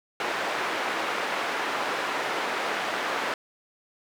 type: band-pass noise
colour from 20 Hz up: white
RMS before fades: -29 dBFS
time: 0.2-3.34 s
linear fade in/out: 2 ms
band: 360 to 1700 Hz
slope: 12 dB/octave
effects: none